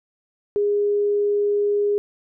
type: tone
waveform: sine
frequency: 410.5 Hz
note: G#4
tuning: 20 cents flat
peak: -17 dBFS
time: 0.56-1.98 s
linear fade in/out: 0 ms
effects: none